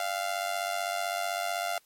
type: tone with amplitude modulation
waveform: sawtooth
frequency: 695 Hz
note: F5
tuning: 9 cents flat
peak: -22 dBFS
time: 0-1.78 s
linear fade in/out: 2 ms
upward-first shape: sine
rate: 95.8 Hz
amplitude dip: 75%
effects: white hiss -65 dBFS RMS until 1.85 s + MP3 64 kbps